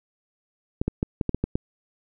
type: clicks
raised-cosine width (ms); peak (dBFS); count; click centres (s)
3; -10; 8; 0.815 / 0.88 / 1.029 / 1.212 / 1.293 / 1.346 / 1.44 / 1.555
effects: none